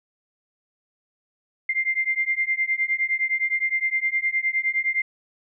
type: beating tone pair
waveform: sine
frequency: 2093 / 2102.7 Hz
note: C7 / C7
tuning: 0 / +8 cents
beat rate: 9.7 Hz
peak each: -24 dBFS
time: 1.69-5.02 s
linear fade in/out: 5 ms
effects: none